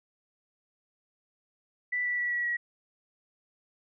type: tone with pitch steps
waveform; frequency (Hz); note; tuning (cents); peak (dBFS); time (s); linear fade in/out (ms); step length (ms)
sine; 1975.5 / 1960.7 / 1946.1 / 1931.5 / 1917; B6 / B6 / B6 / B6 / A#6; 0 / -13 / -26 / -39 / +48; -27; 1.92-2.57; 10; 130
effects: none